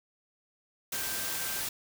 sine tone in noise, 1568 Hz, G6, in tune, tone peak -43 dBFS, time 0.93-1.61 s, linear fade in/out 5 ms, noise white, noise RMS -34 dBFS, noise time 0.92-1.69 s, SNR -12 dB, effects none

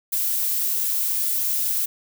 violet noise, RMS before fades -23 dBFS, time 0.12-1.86 s, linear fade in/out 10 ms, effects none

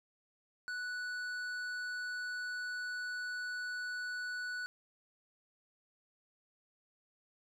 triangle tone with hard clipping, 1480 Hz, F#6, in tune, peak -39 dBFS, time 0.68-4.66 s, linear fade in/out 0 ms, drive 12 dB, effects none

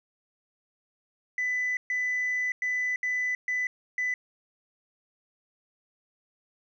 sine tone bursts at uneven times, 1997 Hz, B6, 19 cents sharp, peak -24 dBFS, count 6, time 1.38-1.77 / 1.9-2.52 / 2.62-2.96 / 3.03-3.35 / 3.48-3.67 / 3.98-4.14 s, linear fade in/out 2 ms, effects tanh soft clip ceiling -23 dBFS + 11-bit

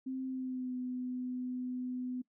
sine tone with pitch glide, 261.6 to 251.5 Hz, C4 to B3, 0 to +32 cents, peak -35 dBFS, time 0.06-2.22 s, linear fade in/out 10 ms, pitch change -68 cents, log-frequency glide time 0.26-0.76 s, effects noise-tail reverb RT60 0.1 s tail -21 dB re dry

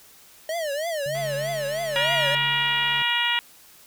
square tone with vibrato, 617 Hz, D#5, 15 cents flat, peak -26 dBFS, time 0.49-2.35 s, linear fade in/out 2 ms, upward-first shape triangle, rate 3.2 Hz, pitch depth 210 cents each way
sine tone with tremolo, 140.9 Hz, C#3, 29 cents sharp, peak -32 dBFS, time 1.06-3.02 s, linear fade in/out 0 ms, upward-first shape sine, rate 0.99 Hz, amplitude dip 65%
click train, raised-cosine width 0.3 ms, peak -26 dBFS, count 403, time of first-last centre 1.15-3.02 s, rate 215 Hz
harmonic tone, 476.4 Hz, A#4, 38 cents sharp, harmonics 2 / 3 / 4 / 5 / 6 / 7 / 8, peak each -29 / -31 / -26 / -29 / -25 / -29 / -36 dBFS, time 1.96-3.39 s, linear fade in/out 0 ms
effects white hiss -51 dBFS RMS until 3.86 s

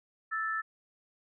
sine tone pair together, 1318.5 / 1760 Hz, E6 / A6, 0 / 0 cents, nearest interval perfect fourth, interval 500 cents, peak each -33 / -33 dBFS, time 0.31-0.62 s, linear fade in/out 20 ms, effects none

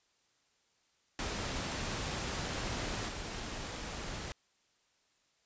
pink noise with level steps, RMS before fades -37 / -41 dBFS, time 1.19-4.32 s, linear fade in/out 0 ms, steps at 3.08 s, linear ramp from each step 10 ms, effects white hiss -73 dBFS RMS until 5.45 s + resampled to 16000 Hz

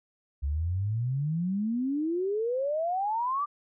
sine exponential sweep, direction up, 67.5 to 1198 Hz, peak -26 dBFS, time 0.42-3.46 s, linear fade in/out 20 ms, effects none

